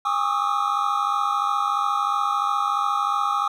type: tone cluster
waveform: triangle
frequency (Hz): 814 / 1114 / 1206 / 1249 / 1303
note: G#5 / C#6 / D6 / D#6 / E6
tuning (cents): -35 / +8 / +46 / +6 / -20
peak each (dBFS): -25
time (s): 0.05-3.48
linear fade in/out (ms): 5
effects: none